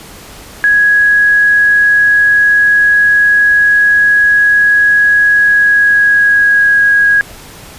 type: tone with pitch glide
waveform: sine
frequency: 1665 to 1648.7 Hz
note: G#6 to G#6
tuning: +4 to -13 cents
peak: -5 dBFS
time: 0.64-7.21 s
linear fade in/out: 0 ms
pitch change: -17 cents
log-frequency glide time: 5.32-6.83 s
effects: pink hiss -33 dBFS RMS until 7.78 s + resampled to 32000 Hz